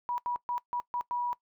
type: tone bursts at uneven times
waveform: sine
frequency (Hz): 970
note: B5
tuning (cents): -31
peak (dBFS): -29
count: 6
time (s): 0.09-0.18 / 0.26-0.36 / 0.49-0.58 / 0.73-0.8 / 0.94-1.01 / 1.11-1.33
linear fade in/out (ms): 0
effects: noise-tail reverb RT60 0.1 s tail -20 dB re dry